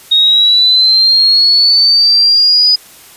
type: linear sweep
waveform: sine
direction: up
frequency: 3732 to 4978 Hz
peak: -5 dBFS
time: 0.11-2.76 s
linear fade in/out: 10 ms
effects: white hiss -38 dBFS RMS until 3.16 s + resampled to 32000 Hz